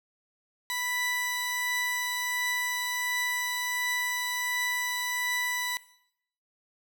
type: tone pair together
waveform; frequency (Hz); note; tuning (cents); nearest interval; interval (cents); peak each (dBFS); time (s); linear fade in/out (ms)
sawtooth; 987.8 / 1974.2; B5 / B6; 0 / -1; octave; 1199; -32 / -26; 0.7-5.77; 0
effects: noise-tail reverb RT60 0.7 s tail -18 dB re dry